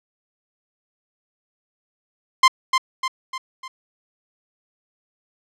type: tone with echo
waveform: sawtooth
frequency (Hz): 1046.5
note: C6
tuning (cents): 0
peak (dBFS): -5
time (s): 2.43-2.48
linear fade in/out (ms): 5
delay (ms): 300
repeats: 4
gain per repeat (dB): -6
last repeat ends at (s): 3.68
effects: low-pass 6000 Hz 12 dB/octave